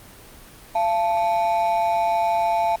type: ring-modulated tone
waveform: triangle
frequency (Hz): 780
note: G5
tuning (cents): -9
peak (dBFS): -13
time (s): 0.75-2.76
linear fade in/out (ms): 5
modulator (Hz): 96.5
effects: pink hiss -45 dBFS RMS until 2.8 s + Opus 24 kbps